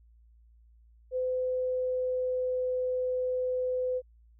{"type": "tone with pitch glide", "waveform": "sine", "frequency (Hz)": [509, 506.1], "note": ["C5", "B4"], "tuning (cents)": [-48, 42], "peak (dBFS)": -27, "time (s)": [1.11, 4.02], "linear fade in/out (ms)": 50, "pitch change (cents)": -10, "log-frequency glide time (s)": [1.27, 2.76], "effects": ["added 57 Hz sine -56 dBFS peak until 4.39 s"]}